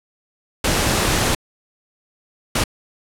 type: noise bursts at uneven times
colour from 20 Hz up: pink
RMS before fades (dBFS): -18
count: 2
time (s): 0.64-1.35 / 2.55-2.64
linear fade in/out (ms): 5
effects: low-pass 11000 Hz 12 dB/octave